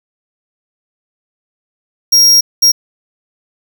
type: tone bursts at uneven times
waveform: 45% pulse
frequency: 5600 Hz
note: F8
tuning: 4 cents sharp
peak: -5 dBFS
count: 2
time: 2.12-2.41 / 2.62-2.72 s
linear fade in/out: 10 ms
effects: none